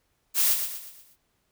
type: noise with echo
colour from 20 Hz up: blue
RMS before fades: -22 dBFS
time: 0.34-0.57 s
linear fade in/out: 50 ms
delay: 120 ms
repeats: 5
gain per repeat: -7 dB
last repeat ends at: 1.17 s
effects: pink hiss -72 dBFS RMS until 1.51 s